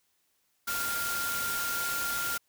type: tone in noise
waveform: sine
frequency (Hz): 1396.9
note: F6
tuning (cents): 0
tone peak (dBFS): -32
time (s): 0.67-2.38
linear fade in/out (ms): 10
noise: white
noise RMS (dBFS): -34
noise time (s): 0.67-2.38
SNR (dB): -1
effects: white hiss -73 dBFS RMS until 2.48 s